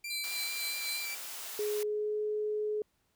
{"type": "tone with vibrato", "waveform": "sawtooth", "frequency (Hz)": 2349, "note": "D7", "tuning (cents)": 0, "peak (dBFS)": -34, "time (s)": [0.04, 1.15], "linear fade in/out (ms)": 5, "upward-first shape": "sine", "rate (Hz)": 4.5, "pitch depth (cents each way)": 19}
{"type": "tone with tremolo", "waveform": "sawtooth", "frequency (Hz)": 4064, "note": "B7", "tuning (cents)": 49, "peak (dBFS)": -32, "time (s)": [0.1, 1.06], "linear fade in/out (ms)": 5, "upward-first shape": "sine", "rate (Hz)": 4, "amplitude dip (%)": 60}
{"type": "high-pass noise", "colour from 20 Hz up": "white", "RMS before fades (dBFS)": -42, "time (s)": [0.24, 1.83], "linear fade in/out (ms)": 0, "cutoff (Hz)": 520, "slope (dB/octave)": 12}
{"type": "tone with pitch glide", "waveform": "sine", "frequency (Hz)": [419.3, 423.9], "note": ["G#4", "G#4"], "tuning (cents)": [17, 35], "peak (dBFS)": -30, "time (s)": [1.59, 2.82], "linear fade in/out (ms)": 2, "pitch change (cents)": 18, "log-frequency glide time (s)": [1.71, 2.2]}
{"effects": ["pink hiss -75 dBFS RMS until 3.15 s"]}